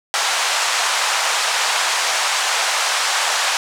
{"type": "band-pass noise", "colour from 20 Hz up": "pink", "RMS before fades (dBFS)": -19, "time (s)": [0.14, 3.57], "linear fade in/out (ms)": 0, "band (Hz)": [740, 8400], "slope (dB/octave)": 24, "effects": []}